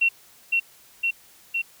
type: tone with echo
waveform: sine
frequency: 2727 Hz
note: F7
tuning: 42 cents flat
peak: -16 dBFS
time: 0.01-0.09 s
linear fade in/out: 10 ms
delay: 510 ms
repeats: 3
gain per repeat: -2 dB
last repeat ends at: 1.62 s
effects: white hiss -53 dBFS RMS until 1.8 s